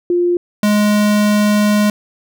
sine / square tone pair in turn, 351 / 208.7 Hz, F4 / G#3, +9 / +9 cents, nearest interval major sixth, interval 900 cents, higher first, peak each -11 dBFS, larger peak neither, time 0.1-0.37 / 0.63-1.9 s, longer second, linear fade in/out 2 ms, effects none

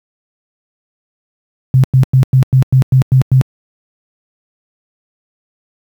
sine tone bursts, 130.6 Hz, C3, 3 cents flat, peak -4 dBFS, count 9, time 1.74-3.413 s, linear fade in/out 0 ms, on 97 ms, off 100 ms, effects high-pass 80 Hz 12 dB/octave + 7-bit

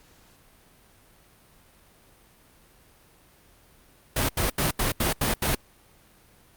pink noise bursts, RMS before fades -24 dBFS, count 7, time 4.16-5.55 s, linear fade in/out 5 ms, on 130 ms, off 80 ms, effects pink hiss -57 dBFS RMS until 6.56 s + Opus 48 kbps

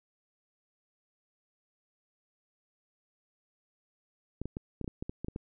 clicks, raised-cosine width 3 ms, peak -23 dBFS, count 11, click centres 4.416 / 4.456 / 4.569 / 4.813 / 4.844 / 4.878 / 5.025 / 5.095 / 5.246 / 5.284 / 5.361 s, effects none

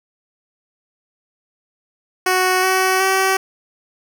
10% pulse tone with pitch steps, 370 / 376 / 382.2 Hz, F#4 / F#4 / G4, 0 / +28 / -44 cents, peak -6 dBFS, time 2.26-3.37 s, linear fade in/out 5 ms, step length 370 ms, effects none

